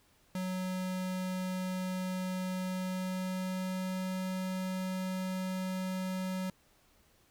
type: tone with pitch glide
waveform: square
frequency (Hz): 185 to 186.39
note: F#3 to F#3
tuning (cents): 0 to +13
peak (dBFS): -34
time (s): 0.35-6.5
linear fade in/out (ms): 2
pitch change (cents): +13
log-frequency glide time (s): 2.53-4.22
effects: pink hiss -67 dBFS RMS until 7.3 s